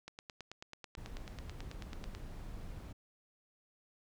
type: click train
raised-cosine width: 0.2 ms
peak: -29 dBFS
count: 20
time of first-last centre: 0.08-2.15 s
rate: 9.18 Hz
type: noise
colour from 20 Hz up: brown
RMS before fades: -46 dBFS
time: 0.97-2.93 s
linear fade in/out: 10 ms
effects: none